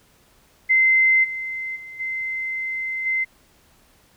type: tone with level steps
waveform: sine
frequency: 2070 Hz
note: C7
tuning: 19 cents flat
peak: -13 / -26 / -35 / -24 / -19 dBFS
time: 0.69-3.25 s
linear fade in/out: 20 ms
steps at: 1.23 / 1.75 / 1.99 / 3.05 s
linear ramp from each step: 20 ms
effects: pink hiss -57 dBFS RMS until 4.16 s